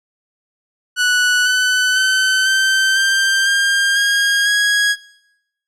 sawtooth tone with pitch steps, 1478 / 1502.1 / 1526.6 / 1551.5 / 1576.8 / 1602.5 / 1628.6 / 1655.2 Hz, F#6 / F#6 / G6 / G6 / G6 / G6 / G#6 / G#6, -2 / +26 / -46 / -18 / +10 / +38 / -34 / -6 cents, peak -9 dBFS, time 0.96-4.96 s, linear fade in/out 50 ms, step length 500 ms, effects noise-tail reverb RT60 0.8 s tail -20 dB re dry + low-pass 9000 Hz 12 dB/octave

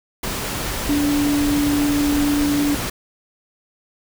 sine tone in noise, 290 Hz, D4, 22 cents flat, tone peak -16 dBFS, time 0.89-2.75 s, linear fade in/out 5 ms, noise pink, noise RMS -25 dBFS, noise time 0.23-2.9 s, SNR +6 dB, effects none

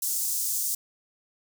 pink high-pass noise, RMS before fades -28 dBFS, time 0.02-0.75 s, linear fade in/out 5 ms, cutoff 6400 Hz, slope 24 dB/octave, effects none

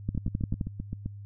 two click trains, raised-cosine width 5 ms, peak -20 / -16 dBFS, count 8 / 7, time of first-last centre 0.15-1.06 / 0.09-0.612 s, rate 7.69 / 11.5 Hz, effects added 101 Hz sine -40 dBFS peak until 1.25 s

